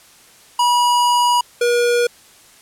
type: tone pair in turn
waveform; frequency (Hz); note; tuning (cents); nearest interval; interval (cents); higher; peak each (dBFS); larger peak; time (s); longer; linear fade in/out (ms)
square; 969 / 479.8; B5 / A#4; -33 / +50; octave; 1217; first; -13 / -14; first; 0.59-1.41 / 1.61-2.07; first; 5
effects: white hiss -47 dBFS RMS until 2.61 s + low-pass 11000 Hz 12 dB/octave